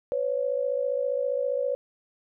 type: tone pair together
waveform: sine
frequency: 505 / 560 Hz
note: B4 / C#5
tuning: +39 / +18 cents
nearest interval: major second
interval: 179 cents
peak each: -27 dBFS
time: 0.12-1.75 s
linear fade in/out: 0 ms
effects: none